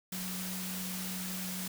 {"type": "tone in noise", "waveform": "sine", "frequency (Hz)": 185, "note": "F#3", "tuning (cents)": 0, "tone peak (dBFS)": -39, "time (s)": [0.12, 1.68], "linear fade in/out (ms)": 5, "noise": "white", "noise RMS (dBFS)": -40, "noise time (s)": [0.12, 1.68], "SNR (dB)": -2, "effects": []}